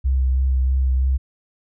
sine tone with vibrato, 65.2 Hz, C2, 5 cents flat, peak -15 dBFS, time 0.04-1.18 s, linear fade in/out 20 ms, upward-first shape sine, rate 3.1 Hz, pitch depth 21 cents each way, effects none

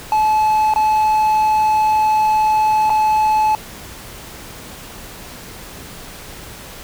triangle tone with dropouts, 862 Hz, A5, 36 cents flat, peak -10 dBFS, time 0.12-3.55 s, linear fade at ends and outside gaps 1 ms, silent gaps 0.738-0.76 / 2.896-2.902 s, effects pink hiss -35 dBFS RMS until 6.83 s

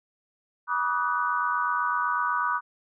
sine tone cluster, 970 / 1153 / 1241 / 1487 Hz, B5 / D6 / D#6 / F#6, -31 / -32 / -5 / +8 cents, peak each -29 dBFS, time 0.67-2.61 s, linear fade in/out 50 ms, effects none

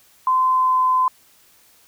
sine tone with pitch glide, 1030 to 1023.5 Hz, C6 to C6, -28 to -38 cents, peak -14 dBFS, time 0.27-1.08 s, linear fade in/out 2 ms, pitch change -10 cents, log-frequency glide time 0.52-0.82 s, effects white hiss -54 dBFS RMS until 1.87 s

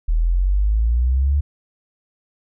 sine exponential sweep, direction up, 38.89 to 73.42 Hz, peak -14 dBFS, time 0.08-1.41 s, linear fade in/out 10 ms, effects none

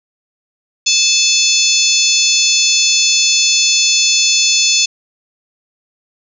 harmonic tone with a mistuned harmonic, 870 Hz, A5, 20 cents flat, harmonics 3 / 4 / 5 / 6 / 7 / 8, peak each -17 / -17 / -17 / -17 / -17 / -17 dBFS, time 0.86-4.86 s, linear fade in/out 10 ms, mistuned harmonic 7, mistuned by +45 cents, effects none

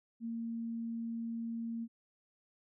sine tone, 230 Hz, A#3, 23 cents flat, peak -36 dBFS, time 0.2-1.88 s, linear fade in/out 50 ms, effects none

